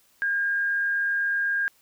sine tone with frequency modulation, 1616 Hz, G#6, 48 cents flat, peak -22 dBFS, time 0.22-1.68 s, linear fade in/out 0 ms, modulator 116 Hz, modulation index 0.24, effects white hiss -62 dBFS RMS until 1.81 s

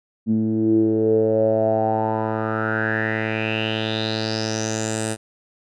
10% pulse tone with low-pass filter sweep, 110 Hz, A2, in tune, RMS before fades -21 dBFS, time 0.26-5.17 s, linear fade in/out 50 ms, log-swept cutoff 230 to 9100 Hz, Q 6.7, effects none

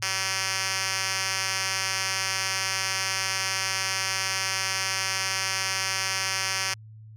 5% pulse tone with band-pass filter, 191.1 Hz, G3, 44 cents flat, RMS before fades -28 dBFS, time 0.02-6.74 s, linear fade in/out 5 ms, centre 4800 Hz, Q 1.2, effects added 109 Hz sine -43 dBFS peak until 7.16 s

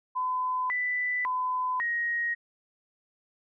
sine tone with pitch steps, 1013 / 1987 / 1011 / 1881 Hz, B5 / B6 / B5 / A#6, +44 / +10 / +40 / +15 cents, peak -26 dBFS, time 0.15-2.35 s, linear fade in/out 20 ms, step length 550 ms, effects none

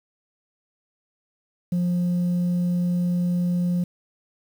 sine tone, 176.6 Hz, F3, 20 cents sharp, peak -17 dBFS, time 1.72-3.84 s, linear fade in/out 5 ms, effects tanh soft clip ceiling -19 dBFS + 8-bit

